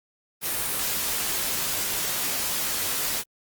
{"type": "noise with comb filter", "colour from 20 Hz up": "white", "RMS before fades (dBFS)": -27, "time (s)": [0.41, 3.24], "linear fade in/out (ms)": 50, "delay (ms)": 16, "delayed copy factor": -0.5, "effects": ["Opus 32 kbps"]}